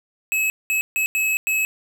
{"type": "tone bursts at uneven times", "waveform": "square", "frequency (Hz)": 2578, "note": "E7", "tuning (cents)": -39, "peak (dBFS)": -19, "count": 5, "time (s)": [[0.32, 0.5], [0.7, 0.81], [0.96, 1.06], [1.15, 1.37], [1.47, 1.65]], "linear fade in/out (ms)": 0, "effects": []}